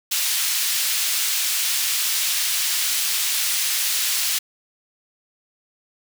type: high-pass noise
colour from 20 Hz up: pink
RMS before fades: -22 dBFS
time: 0.11-4.39 s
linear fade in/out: 10 ms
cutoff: 3000 Hz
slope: 12 dB/octave
effects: none